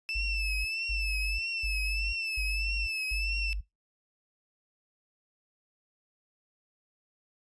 35% pulse tone with vibrato, 2637 Hz, E7, in tune, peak -29 dBFS, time 0.09-3.53 s, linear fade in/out 0 ms, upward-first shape triangle, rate 1.6 Hz, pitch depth 68 cents each way
sine tone bursts, 49.95 Hz, G1, 33 cents sharp, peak -30 dBFS, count 5, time 0.15-3.61 s, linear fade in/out 10 ms, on 500 ms, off 240 ms
effects noise-tail reverb RT60 0.2 s tail -22 dB re dry + resampled to 22050 Hz

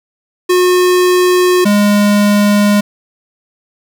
square tone pair in turn, 362 / 205.7 Hz, F#4 / G#3, -38 / -16 cents, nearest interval minor seventh, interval 978 cents, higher first, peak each -8 dBFS, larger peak neither, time 0.49-1.65 / 1.65-2.81 s, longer neither, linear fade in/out 10 ms, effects 7-bit

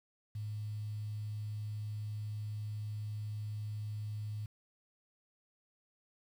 sine tone with quantisation, 106 Hz, G#2, 36 cents sharp, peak -37 dBFS, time 0.35-4.46 s, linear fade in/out 5 ms, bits 10, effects none

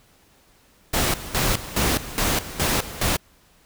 pink noise with tremolo, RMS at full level -21 dBFS, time 0.93-3.17 s, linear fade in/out 10 ms, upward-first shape square, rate 2.4 Hz, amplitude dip 80%, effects pink hiss -57 dBFS RMS until 3.65 s

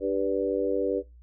harmonic tone with a mistuned harmonic, 98 Hz, G2, in tune, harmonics 3 / 4 / 5 / 6, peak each -30 / -29 / -27 / -33 dBFS, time 0-1.03 s, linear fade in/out 50 ms, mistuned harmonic 6, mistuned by -16 cents, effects noise-tail reverb RT60 0.2 s tail -18 dB re dry + added 60 Hz sine -48 dBFS peak until 1.22 s

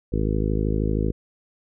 harmonic tone, 52.9 Hz, G#1, 33 cents sharp, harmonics 1 / 2 / 3 / 4 / 5 / 6 / 7 / 8 / 9, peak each -24 / -27 / -29 / -30 / -31 / -32 / -32 / -33 / -34 dBFS, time 0.12-1.12 s, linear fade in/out 10 ms, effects none

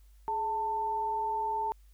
sine tone pair together, 420.3 / 890.6 Hz, G#4 / A5, +21 / +21 cents, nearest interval octave + minor second, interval 1300 cents, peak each -39 / -29 dBFS, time 0.28-1.72 s, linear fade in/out 0 ms, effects added 50 Hz sine -54 dBFS peak until 1.93 s + white hiss -71 dBFS RMS until 1.93 s

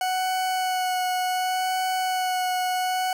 40% pulse tone with vibrato, 740 Hz, F#5, in tune, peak -22 dBFS, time 0.01-3.13 s, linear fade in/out 2 ms, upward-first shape sine, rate 0.68 Hz, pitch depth 14 cents each way, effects none

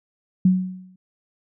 sine tone with exponential decay, 185 Hz, F#3, in tune, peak -10 dBFS, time 0.45-0.96 s, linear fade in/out 5 ms, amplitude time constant 110 ms, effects none

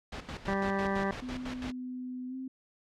pink noise with tremolo, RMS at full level -39 dBFS, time 0.12-1.72 s, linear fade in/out 5 ms, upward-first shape square, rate 6 Hz, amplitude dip 70%
harmonic tone, 196 Hz, G3, in tune, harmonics 1 / 2 / 3 / 4 / 5 / 6 / 8 / 9 / 10, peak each -32 / -35 / -37 / -38 / -39 / -40 / -41 / -42 / -42 dBFS, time 0.48-1.11 s, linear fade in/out 0 ms
sine tone with pitch glide, 252.5 to 261.3 Hz, B3 to C4, +39 to -2 cents, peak -36 dBFS, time 1.22-2.48 s, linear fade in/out 5 ms, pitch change +59 cents, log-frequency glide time 2.28-2.35 s
effects low-pass 4000 Hz 12 dB/octave

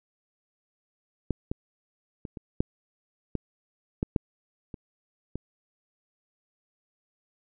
clicks, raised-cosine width 3 ms, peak -13 / -16 / -24 / -25 / -10 / -15 / -13 / -10 / -25 / -20 dBFS, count 10, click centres 1.307 / 1.515 / 2.252 / 2.372 / 2.605 / 3.353 / 4.029 / 4.162 / 4.742 / 5.356 s, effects none

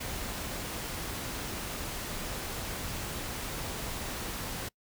pink noise, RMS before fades -37 dBFS, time 0-4.69 s, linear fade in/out 10 ms, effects noise-tail reverb RT60 0.1 s tail -25 dB re dry

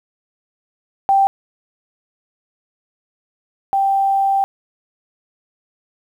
sine tone pair in turn, 784 / 784 Hz, G5 / G5, 0 / 0 cents, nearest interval unison, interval 0 cents, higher neither, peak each -10 / -13 dBFS, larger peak first, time 1.09-1.27 / 3.73-4.44 s, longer second, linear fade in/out 0 ms, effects 8-bit

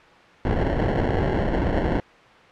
pink noise with sample-and-hold, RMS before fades -22 dBFS, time 0.45-2 s, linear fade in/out 2 ms, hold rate 1225 Hz, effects white hiss -48 dBFS RMS until 2.51 s + low-pass 2000 Hz 12 dB/octave

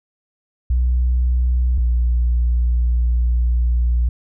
sine tone pair in turn, 61.74 / 59.67 Hz, B1 / A#1, 0 / +41 cents, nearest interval minor second, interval 59 cents, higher first, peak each -12 dBFS, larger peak neither, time 0.7-1.78 / 1.78-4.09 s, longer second, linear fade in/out 5 ms, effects tanh soft clip ceiling -11 dBFS

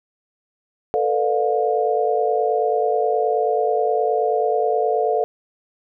sine chord, B half-diminished seventh, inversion third, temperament just, 444.5 / 493.9 / 592.7 / 711.2 Hz, A4 / B4 / D5 / F5, +18 / 0 / +16 / +31 cents, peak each -20 / -25 / -25 / -21 dBFS, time 0.94-5.24 s, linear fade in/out 0 ms, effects none

